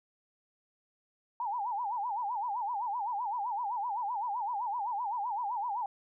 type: tone with vibrato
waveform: sine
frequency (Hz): 889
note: A5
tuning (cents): +18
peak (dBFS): -31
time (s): 1.4-5.86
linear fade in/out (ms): 2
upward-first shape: sine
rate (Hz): 7.8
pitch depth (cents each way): 200
effects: none